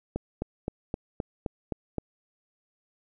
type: click train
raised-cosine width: 2 ms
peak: -16 dBFS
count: 8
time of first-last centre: 0.16-1.983 s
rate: 3.84 Hz
effects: none